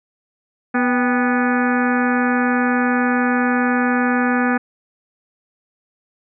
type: harmonic tone with a mistuned harmonic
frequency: 246.1 Hz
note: B3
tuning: 6 cents flat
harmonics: 1 / 2 / 3 / 4 / 5 / 6 / 7 / 8 / 9 / 10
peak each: -17 / -25 / -24 / -31 / -26 / -24 / -25 / -36 / -34 / -36 dBFS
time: 0.74-4.58 s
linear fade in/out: 10 ms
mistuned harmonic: 3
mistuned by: +87 cents
effects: none